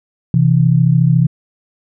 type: tone pair together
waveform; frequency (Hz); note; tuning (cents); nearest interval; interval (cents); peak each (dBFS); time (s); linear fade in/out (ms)
sine; 129.9 / 163.83; C3 / E3; -12 / -10; major third; 402; -11; 0.34-1.27; 2
effects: none